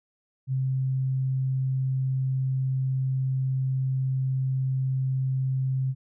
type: tone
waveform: sine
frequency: 131.8 Hz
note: C3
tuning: 13 cents sharp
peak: -23 dBFS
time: 0.47-5.95 s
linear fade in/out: 50 ms
effects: none